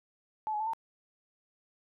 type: tone with pitch steps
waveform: sine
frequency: 866 / 842 / 875 / 904 Hz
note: A5 / G#5 / A5 / A5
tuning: -28 / +24 / -10 / +47 cents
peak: -30 dBFS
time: 0.47-0.734 s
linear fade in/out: 0 ms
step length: 66 ms
effects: none